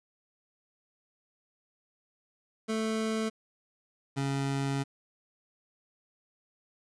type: tone pair in turn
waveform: 25% pulse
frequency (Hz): 220.4 / 137.87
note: A3 / C#3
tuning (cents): +3 / -9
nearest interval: minor sixth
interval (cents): 812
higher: first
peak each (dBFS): -25 / -25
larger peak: neither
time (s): 2.68-3.3 / 4.16-4.84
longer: second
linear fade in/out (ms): 20
effects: resampled to 22050 Hz + 10-bit